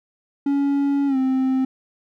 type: tone with pitch glide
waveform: triangle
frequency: 280.9 to 262.1 Hz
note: C#4 to C4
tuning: +23 to +3 cents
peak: -15 dBFS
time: 0.46-1.65 s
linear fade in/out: 5 ms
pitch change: -120 cents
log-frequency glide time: 1.07-1.17 s
effects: none